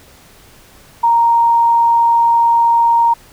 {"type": "tone with vibrato", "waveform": "sine", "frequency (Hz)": 932.3, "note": "A#5", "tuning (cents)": 0, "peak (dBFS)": -8, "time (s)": [1.03, 3.14], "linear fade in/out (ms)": 10, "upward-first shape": "sine", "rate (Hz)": 20, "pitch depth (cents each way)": 12, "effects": ["pink hiss -44 dBFS RMS until 3.32 s"]}